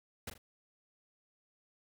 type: noise with echo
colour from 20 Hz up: pink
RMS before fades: -41 dBFS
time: 0.27-0.3 s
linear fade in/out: 5 ms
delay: 40 ms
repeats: 2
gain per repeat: -9 dB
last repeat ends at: 0.38 s
effects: none